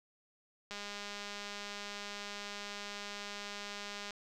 click train, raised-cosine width 0.2 ms, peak -26 dBFS, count 694, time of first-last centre 0.71-4.107 s, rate 204 Hz, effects none

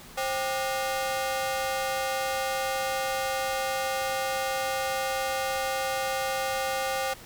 sawtooth ring-modulated tone, 660 Hz, E5, 2 cents sharp, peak -20 dBFS, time 0.17-7.14 s, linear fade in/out 10 ms, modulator 128 Hz, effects pink hiss -47 dBFS RMS until 7.25 s

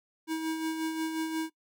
square tone with tremolo, 320 Hz, D#4, 49 cents sharp, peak -29 dBFS, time 0.27-1.5 s, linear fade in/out 50 ms, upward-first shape sine, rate 5.6 Hz, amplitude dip 45%, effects noise-tail reverb RT60 0.1 s tail -19 dB re dry

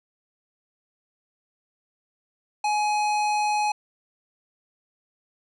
sine tone with hard clipping, 840 Hz, G#5, 19 cents sharp, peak -23 dBFS, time 2.64-3.72 s, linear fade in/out 5 ms, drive 16 dB, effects resampled to 24000 Hz

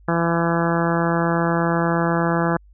harmonic tone, 168.3 Hz, E3, 36 cents sharp, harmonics 1 / 2 / 3 / 4 / 5 / 6 / 7 / 8 / 9 / 10, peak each -21 / -24 / -26 / -27 / -28 / -29 / -29 / -30 / -31 / -31 dBFS, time 0.08-2.57 s, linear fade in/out 5 ms, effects added 50 Hz sine -46 dBFS peak until 2.73 s

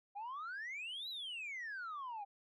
sine exponential two-way sweep, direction up then down, 784 to 4043 to 784 Hz, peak -40 dBFS, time 0.15-2.25 s, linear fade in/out 20 ms, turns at 1.09 s, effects tanh soft clip ceiling -40 dBFS

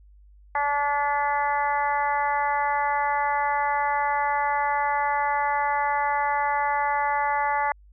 harmonic tone, 288.1 Hz, D4, 33 cents flat, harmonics 2 / 3 / 4 / 5 / 6 / 7, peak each -34 / -23 / -30 / -34 / -32 / -32 dBFS, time 0.55-7.72 s, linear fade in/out 2 ms, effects added 50 Hz sine -49 dBFS peak until 7.92 s

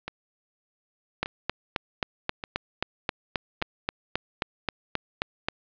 two click trains, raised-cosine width 0.3 ms, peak -17 / -9 dBFS, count 4 / 17, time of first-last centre 0.08-3.618 / 1.23-5.485 s, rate 0.848 / 3.76 Hz, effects resampled to 11025 Hz + 8-bit

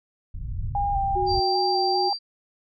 pink low-pass noise, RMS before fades -30 dBFS, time 0.34-1.4 s, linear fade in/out 5 ms, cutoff 120 Hz, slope 24 dB/octave
sine tone with vibrato, 798 Hz, G5, 31 cents sharp, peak -22 dBFS, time 0.75-2.13 s, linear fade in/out 2 ms, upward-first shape square, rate 2.5 Hz, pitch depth 22 cents each way
sine tone with pitch glide, 370.1 to 366.7 Hz, F#4 to F#4, 0 to -15 cents, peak -25 dBFS, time 1.15-2.1 s, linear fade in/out 20 ms, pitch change -15 cents, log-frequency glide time 1.28-1.84 s
sine tone, 4699 Hz, D8, in tune, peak -26 dBFS, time 1.26-2.19 s, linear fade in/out 50 ms
effects none

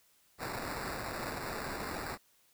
white noise with sample-and-hold, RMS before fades -39 dBFS, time 0.38-2.18 s, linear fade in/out 50 ms, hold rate 3150 Hz, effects white hiss -68 dBFS RMS until 2.53 s

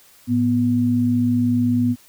sine tone pair together, 109.2 / 244.9 Hz, A2 / B3, -13 / -14 cents, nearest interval octave + major second, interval 1399 cents, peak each -22 / -16 dBFS, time 0.27-1.96 s, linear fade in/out 50 ms, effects white hiss -51 dBFS RMS until 2.08 s

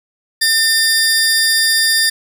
sawtooth tone pair together, 1800 / 4805 Hz, A6 / D8, +39 / +39 cents, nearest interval octave + perfect fourth, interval 1700 cents, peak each -11 dBFS, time 0.41-2.1 s, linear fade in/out 10 ms, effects 7-bit

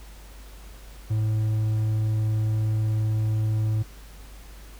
triangle tone, 108.6 Hz, A2, 22 cents flat, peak -19 dBFS, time 1.1-3.83 s, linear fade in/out 10 ms, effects added 50 Hz sine -42 dBFS peak until 4.79 s + pink hiss -50 dBFS RMS until 4.79 s

